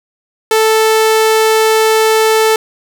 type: tone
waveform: sawtooth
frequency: 440 Hz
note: A4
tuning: in tune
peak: -4 dBFS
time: 0.51-2.56 s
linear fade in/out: 2 ms
effects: none